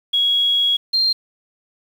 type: tone pair in turn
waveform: sine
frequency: 3322 / 4185 Hz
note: G#7 / C8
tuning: 0 / 0 cents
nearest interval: major third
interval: 400 cents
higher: second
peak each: -14 dBFS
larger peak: neither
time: 0.13-0.77 / 0.93-1.13 s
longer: first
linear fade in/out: 10 ms
effects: 7-bit